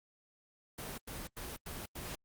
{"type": "noise bursts", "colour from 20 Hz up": "pink", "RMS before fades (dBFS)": -43, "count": 5, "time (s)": [0.78, 2.152], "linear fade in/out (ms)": 5, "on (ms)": 200, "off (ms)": 93, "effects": ["Opus 24 kbps"]}